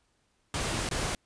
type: noise with dropouts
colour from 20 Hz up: pink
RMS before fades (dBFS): -31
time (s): 0.54-1.15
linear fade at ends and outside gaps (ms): 1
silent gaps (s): 0.89-0.912
effects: pink hiss -72 dBFS RMS until 1.25 s + resampled to 22050 Hz